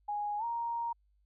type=tone with pitch glide; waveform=sine; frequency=828 to 934.8 Hz; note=G#5 to A#5; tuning=-5 to +5 cents; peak=-32 dBFS; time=0.08-0.93 s; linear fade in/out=10 ms; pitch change=+210 cents; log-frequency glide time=0.38-0.44 s; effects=added 50 Hz sine -67 dBFS peak until 1.25 s